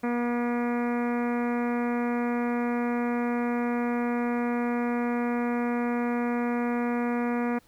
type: harmonic tone with a mistuned harmonic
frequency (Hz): 240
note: B3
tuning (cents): -49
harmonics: 1 / 2 / 3 / 4 / 5 / 6 / 7 / 8 / 9 / 10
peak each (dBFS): -26 / -32 / -36 / -38 / -40 / -42 / -43 / -44 / -45 / -46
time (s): 0.03-7.59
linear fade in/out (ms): 10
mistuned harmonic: 8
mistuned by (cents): +18
effects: pink hiss -61 dBFS RMS until 7.67 s